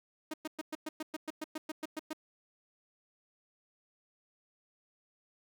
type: tone bursts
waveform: sawtooth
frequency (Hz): 311.1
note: D#4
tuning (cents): 0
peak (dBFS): -32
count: 14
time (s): 0.31-2.132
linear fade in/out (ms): 5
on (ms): 28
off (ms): 110
effects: none